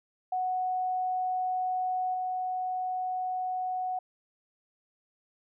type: tone with level steps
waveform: sine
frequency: 739 Hz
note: F#5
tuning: 2 cents flat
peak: -27 / -29 dBFS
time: 0.32-3.99 s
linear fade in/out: 5 ms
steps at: 2.14 s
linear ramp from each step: 2 ms
effects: none